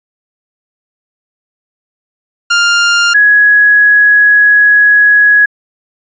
sawtooth / sine tone pair in turn, 1400 / 1673.1 Hz, F6 / G#6, +4 / +12 cents, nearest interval minor third, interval 308 cents, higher second, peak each -3 dBFS, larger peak neither, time 2.5-3.14 / 3.14-5.46 s, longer second, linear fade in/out 10 ms, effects resampled to 16000 Hz

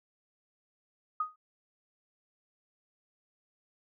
sine tone with exponential decay, 1246 Hz, D#6, 2 cents sharp, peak -25 dBFS, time 1.2-1.36 s, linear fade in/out 5 ms, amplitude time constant 33 ms, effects none

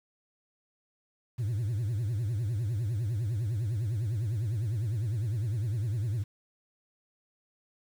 sine tone with vibrato, 110 Hz, A2, in tune, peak -25 dBFS, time 1.38-6.24 s, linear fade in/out 20 ms, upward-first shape triangle, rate 9.9 Hz, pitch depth 270 cents each way, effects tanh soft clip ceiling -27 dBFS + 9-bit

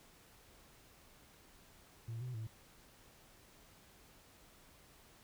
sine tone with pitch steps, 114.8 / 125.7 / 110.8 Hz, A#2 / B2 / A2, -26 / +31 / +13 cents, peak -38 dBFS, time 2.08-2.47 s, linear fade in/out 5 ms, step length 130 ms, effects tanh soft clip ceiling -39 dBFS + pink hiss -63 dBFS RMS until 5.23 s

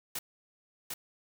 white noise with echo, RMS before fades -36 dBFS, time 0.15-0.19 s, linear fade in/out 5 ms, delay 750 ms, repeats 1, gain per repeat -2 dB, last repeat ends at 0.94 s, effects none

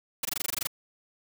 white noise bursts, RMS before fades -29 dBFS, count 11, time 0.23-0.672 s, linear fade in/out 5 ms, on 22 ms, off 20 ms, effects none

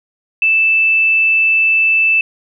sine tone, 2640 Hz, E7, 2 cents sharp, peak -9 dBFS, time 0.42-2.21 s, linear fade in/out 2 ms, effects none

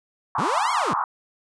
white band-pass noise, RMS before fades -24 dBFS, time 0.35-1.04 s, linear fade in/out 2 ms, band 870 to 1200 Hz, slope 48 dB/octave
sawtooth linear two-way sweep, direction up then down, 98 to 1136 to 98 Hz, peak -21 dBFS, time 0.38-0.94 s, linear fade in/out 10 ms, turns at 0.72 s
effects resampled to 22050 Hz

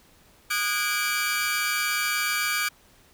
sawtooth tone cluster, 1229 / 1464 / 1636 / 2321 Hz, D#6 / F#6 / G#6 / D7, -22 / -19 / -26 / -21 cents, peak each -27 / -27 / -27 / -24 dBFS, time 0.5-2.69 s, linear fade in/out 10 ms, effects pink hiss -57 dBFS RMS until 3.13 s

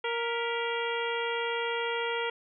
harmonic tone with a mistuned harmonic, 466.9 Hz, A#4, 3 cents sharp, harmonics 1 / 2 / 3 / 4 / 5 / 6 / 7, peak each -32 / -35 / -37 / -38 / -39 / -40 / -40 dBFS, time 0.04-2.3 s, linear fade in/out 5 ms, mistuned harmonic 4, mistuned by +82 cents, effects none

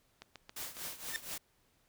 click train, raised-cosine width 0.2 ms, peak -30 dBFS, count 5, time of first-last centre 0.22-0.769 s, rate 7.29 Hz
white noise with tremolo, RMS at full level -40 dBFS, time 0.56-1.38 s, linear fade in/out 5 ms, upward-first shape triangle, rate 4.2 Hz, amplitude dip 85%
sawtooth tone with exponential growth, 1800 Hz, A6, 39 cents sharp, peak -27 dBFS, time 1.08-1.16 s, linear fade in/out 0 ms, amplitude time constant 16 ms
effects pink hiss -72 dBFS RMS until 1.88 s

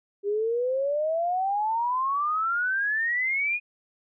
sine exponential sweep, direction up, 397.5 to 2482 Hz, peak -23 dBFS, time 0.23-3.6 s, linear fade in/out 50 ms, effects none

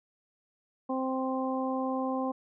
harmonic tone, 261.6 Hz, C4, in tune, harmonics 1 / 2 / 3 / 4, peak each -31 / -34 / -36 / -37 dBFS, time 0.89-2.32 s, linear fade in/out 10 ms, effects none

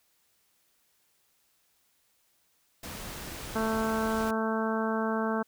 pink noise, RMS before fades -40 dBFS, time 2.83-4.31 s, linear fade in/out 5 ms
harmonic tone, 221.5 Hz, A3, 12 cents sharp, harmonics 1 / 2 / 3 / 4 / 5 / 6 / 7, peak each -30 / -33 / -35 / -36 / -37 / -38 / -38 dBFS, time 3.55-5.43 s, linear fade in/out 10 ms
effects white hiss -70 dBFS RMS until 5.47 s

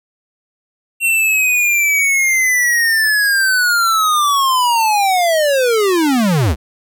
square linear sweep, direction down, 2735 to 59.3 Hz, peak -12 dBFS, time 1-6.56 s, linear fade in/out 50 ms, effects none

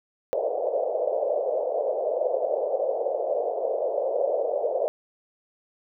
pink band-pass noise, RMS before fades -26 dBFS, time 0.33-4.88 s, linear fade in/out 0 ms, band 490 to 640 Hz, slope 48 dB/octave, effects none

